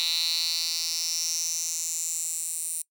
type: tone with high-pass filter sweep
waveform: 10% pulse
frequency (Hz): 164.81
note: E3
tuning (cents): 0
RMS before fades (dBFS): -29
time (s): 0-2.82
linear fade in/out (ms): 0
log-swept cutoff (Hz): 3800 to 9100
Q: 5.3
effects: noise-tail reverb RT60 0.1 s tail -23 dB re dry